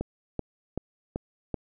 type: click train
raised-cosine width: 2 ms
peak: -16 dBFS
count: 5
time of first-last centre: 0.01-1.543 s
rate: 2.61 Hz
effects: none